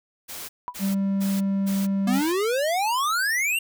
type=noise bursts; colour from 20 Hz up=white; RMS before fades=-36 dBFS; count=5; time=0.28-2.33 s; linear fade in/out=20 ms; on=210 ms; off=250 ms
type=tone with exponential decay; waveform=sine; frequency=986 Hz; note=B5; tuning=3 cents flat; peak=-23 dBFS; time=0.68-0.76 s; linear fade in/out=0 ms; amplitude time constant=17 ms
type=tone; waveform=triangle; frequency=196 Hz; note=G3; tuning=in tune; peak=-19 dBFS; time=0.79-2.22 s; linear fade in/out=50 ms
type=exponential sweep; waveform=square; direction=up; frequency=233.1 to 2839 Hz; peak=-22 dBFS; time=2.07-3.59 s; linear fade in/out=5 ms
effects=none